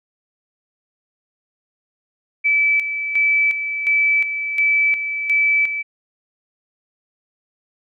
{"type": "tone with tremolo", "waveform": "sine", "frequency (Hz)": 2308, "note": "D7", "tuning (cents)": -31, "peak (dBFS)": -13, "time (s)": [2.44, 5.83], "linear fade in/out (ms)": 20, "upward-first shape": "square", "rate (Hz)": 1.4, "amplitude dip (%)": 60, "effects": []}